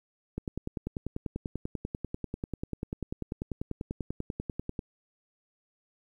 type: click train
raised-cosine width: 3 ms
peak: -20 dBFS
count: 46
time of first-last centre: 0.38-4.792 s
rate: 10.2 Hz
effects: 10-bit